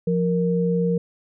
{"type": "tone pair together", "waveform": "sine", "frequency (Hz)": [174.61, 466.2], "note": ["F3", "A#4"], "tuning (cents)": [0, 0], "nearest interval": "octave + perfect fourth", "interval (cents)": 1700, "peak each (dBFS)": [-20, -22], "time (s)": [0.07, 0.98], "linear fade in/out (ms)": 5, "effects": []}